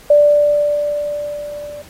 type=tone with level ramp; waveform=sine; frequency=587.3 Hz; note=D5; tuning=in tune; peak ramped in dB=-5 to -28 dBFS; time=0.1-1.82 s; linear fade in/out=5 ms; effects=pink hiss -43 dBFS RMS until 1.89 s + AAC 48 kbps